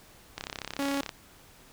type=click train; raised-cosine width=0.2 ms; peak=-17 dBFS; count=25; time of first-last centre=0.38-1.092 s; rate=33.7 Hz
type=tone; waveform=sawtooth; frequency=278.7 Hz; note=C#4; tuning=9 cents sharp; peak=-24 dBFS; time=0.79-1.01 s; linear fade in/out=2 ms
effects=pink hiss -55 dBFS RMS until 1.72 s